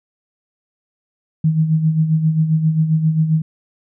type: tone with tremolo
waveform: sine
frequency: 158.3 Hz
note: D#3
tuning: 30 cents sharp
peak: -10 dBFS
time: 1.44-3.42 s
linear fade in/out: 5 ms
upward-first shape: sine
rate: 7.5 Hz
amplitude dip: 60%
effects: none